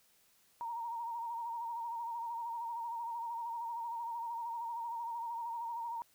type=tone with vibrato; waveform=sine; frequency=932.3 Hz; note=A#5; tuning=in tune; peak=-37 dBFS; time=0.61-6.02 s; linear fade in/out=0 ms; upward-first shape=sine; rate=13 Hz; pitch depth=44 cents each way; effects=white hiss -69 dBFS RMS until 6.14 s